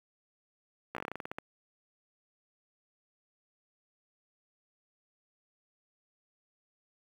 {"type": "slowing click train", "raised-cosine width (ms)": 0.5, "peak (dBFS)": -22, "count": 13, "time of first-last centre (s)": [0.95, 1.385], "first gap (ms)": 15, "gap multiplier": 1.15, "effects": ["high-pass 150 Hz 12 dB/octave", "9-bit"]}